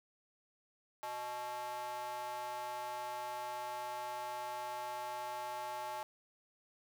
square tone with high-pass filter, 123.47 Hz, B2, in tune, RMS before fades -42 dBFS, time 1.03-6.03 s, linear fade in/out 0 ms, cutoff 780 Hz, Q 6.8, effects 10-bit

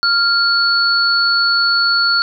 sine tone pair together, 1393 / 4422 Hz, F6 / C#8, -5 / -5 cents, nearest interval octave + minor sixth, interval 2000 cents, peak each -14 dBFS, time 0.03-2.22 s, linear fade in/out 0 ms, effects none

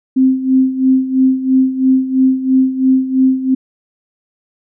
sine tone with tremolo, 261.6 Hz, C4, in tune, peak -6 dBFS, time 0.16-3.55 s, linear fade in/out 10 ms, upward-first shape sine, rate 3 Hz, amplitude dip 75%, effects none

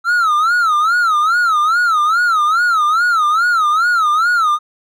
triangle tone with vibrato, 1318.5 Hz, E6, in tune, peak -9 dBFS, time 0.04-4.59 s, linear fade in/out 50 ms, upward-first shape sine, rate 2.4 Hz, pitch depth 170 cents each way, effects none

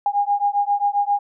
sine beating tone pair, 810 / 817.5 Hz, G#5 / G#5, -43 / -28 cents, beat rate 7.5 Hz, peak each -20 dBFS, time 0.06-1.19 s, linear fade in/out 2 ms, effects none

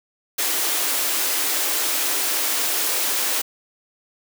white high-pass noise, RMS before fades -22 dBFS, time 0.38-3.42 s, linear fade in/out 10 ms, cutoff 260 Hz, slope 96 dB/octave, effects none

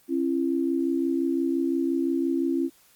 sine tone pair together, 271.1 / 336.9 Hz, C#4 / E4, -38 / +38 cents, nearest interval major third, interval 376 cents, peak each -25 dBFS, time 0.08-2.7 s, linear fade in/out 50 ms, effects white hiss -59 dBFS RMS until 2.95 s + Opus 32 kbps

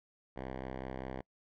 5% pulse tone with low-pass filter, 65.1 Hz, C2, 8 cents flat, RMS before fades -42 dBFS, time 0.36-1.21 s, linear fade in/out 5 ms, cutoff 1800 Hz, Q 0.73, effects noise-tail reverb RT60 0.1 s tail -26 dB re dry

